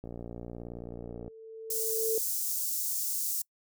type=click train; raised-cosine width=2 ms; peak=-28 dBFS; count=74; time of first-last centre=0.04-1.279 s; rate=58.9 Hz
type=tone with exponential growth; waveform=sine; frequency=445.5 Hz; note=A4; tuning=22 cents sharp; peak=-26 dBFS; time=0.57-2.18 s; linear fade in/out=2 ms; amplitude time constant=350 ms
type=high-pass noise; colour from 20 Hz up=white; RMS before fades=-32 dBFS; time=1.7-3.42 s; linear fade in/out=5 ms; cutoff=5900 Hz; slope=24 dB/octave
effects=noise-tail reverb RT60 0.1 s tail -26 dB re dry